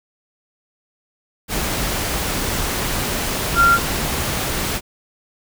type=tone in noise; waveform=sine; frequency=1382 Hz; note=F6; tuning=19 cents flat; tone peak=-10 dBFS; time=3.55-3.79 s; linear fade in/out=50 ms; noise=pink; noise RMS=-22 dBFS; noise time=1.48-4.81 s; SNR=+9 dB; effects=none